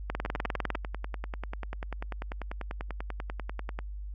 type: two click trains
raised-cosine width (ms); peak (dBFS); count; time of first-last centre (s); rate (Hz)
0.5; -16 / -21; 14 / 37; 0.1-0.753 / 0.26-3.789; 19.9 / 10.2
effects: added 50 Hz sine -36 dBFS peak until 4.14 s + AAC 48 kbps